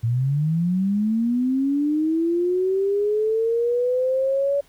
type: linear sweep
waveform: sine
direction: up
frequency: 111.7 to 570 Hz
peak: -18 dBFS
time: 0.03-4.61 s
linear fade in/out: 10 ms
effects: pink hiss -56 dBFS RMS until 4.68 s